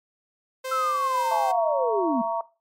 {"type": "tone with tremolo", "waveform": "sawtooth", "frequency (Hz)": 521, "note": "C5", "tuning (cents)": -7, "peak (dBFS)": -25, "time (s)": [0.64, 1.52], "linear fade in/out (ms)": 10, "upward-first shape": "sine", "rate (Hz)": 2.1, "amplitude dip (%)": 30}
{"type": "linear sweep", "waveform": "sine", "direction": "down", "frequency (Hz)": [1341, 217.9], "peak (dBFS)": -22, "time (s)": [0.71, 2.22], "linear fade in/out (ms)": 10}
{"type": "chord", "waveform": "sine", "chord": "A# diminished", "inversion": "second", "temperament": "just", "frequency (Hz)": [671.3, 932.3, 1118.8], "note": ["E5", "A#5", "C#6"], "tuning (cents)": [31, 0, 16], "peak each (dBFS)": [-28, -27, -32], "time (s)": [1.31, 2.41], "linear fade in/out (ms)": 2}
{"effects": ["noise-tail reverb RT60 0.3 s tail -18 dB re dry", "MP3 64 kbps"]}